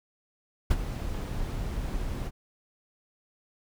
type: noise with ADSR envelope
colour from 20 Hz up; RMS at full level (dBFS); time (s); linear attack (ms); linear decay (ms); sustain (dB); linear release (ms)
brown; -20; 0.7-2.31; 11; 35; -12; 40
effects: none